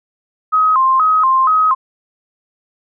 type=tone with vibrato; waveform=sine; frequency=1154 Hz; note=D6; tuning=31 cents flat; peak=-9 dBFS; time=0.52-1.75 s; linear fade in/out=20 ms; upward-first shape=square; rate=2.1 Hz; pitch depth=160 cents each way; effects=none